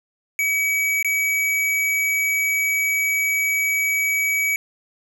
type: tone with dropouts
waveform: square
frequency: 2275 Hz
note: C#7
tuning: 44 cents sharp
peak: -19 dBFS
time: 0.39-4.56 s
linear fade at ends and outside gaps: 1 ms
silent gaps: 1.027-1.046 s
effects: none